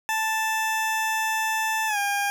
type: tone with pitch glide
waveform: 20% pulse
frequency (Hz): 880 to 807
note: A5 to G#5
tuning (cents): 0 to -50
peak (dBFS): -18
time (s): 0.09-2.3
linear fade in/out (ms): 0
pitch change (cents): -150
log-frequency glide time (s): 1.87-1.98
effects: none